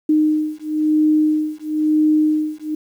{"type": "beating tone pair", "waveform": "sine", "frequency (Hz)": [306.7, 307.7], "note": ["D#4", "D#4"], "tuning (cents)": [-25, -19], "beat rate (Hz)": 1, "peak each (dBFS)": [-17, -17], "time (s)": [0.09, 2.75], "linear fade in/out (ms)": 5, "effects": ["8-bit"]}